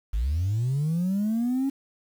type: linear sweep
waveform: sine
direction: up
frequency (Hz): 47.18 to 277.2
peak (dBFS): -21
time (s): 0.13-1.7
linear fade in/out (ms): 10
effects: tanh soft clip ceiling -19 dBFS + 8-bit